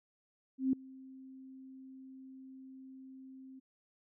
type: tone with ADSR envelope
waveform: sine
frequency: 263.5 Hz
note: C4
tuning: 12 cents sharp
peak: -25 dBFS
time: 0.58-3.6 s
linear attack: 150 ms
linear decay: 3 ms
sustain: -24 dB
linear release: 15 ms
effects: none